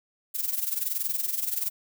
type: noise with amplitude modulation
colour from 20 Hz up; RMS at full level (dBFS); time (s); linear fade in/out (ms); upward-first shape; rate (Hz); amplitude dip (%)
violet; -26; 0.34-1.7; 20; sine; 21.2; 75
effects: none